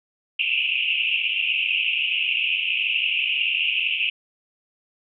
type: band-pass noise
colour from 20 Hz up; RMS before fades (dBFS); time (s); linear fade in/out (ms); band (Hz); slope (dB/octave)
pink; -23; 0.39-4.1; 5; 2500 to 2900; 96
effects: none